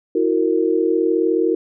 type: tone cluster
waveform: sine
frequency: 325.8 / 365.2 / 459.4 Hz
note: E4 / F#4 / A#4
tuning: -20 / -23 / -25 cents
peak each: -19 dBFS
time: 0.15-1.55 s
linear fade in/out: 5 ms
effects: none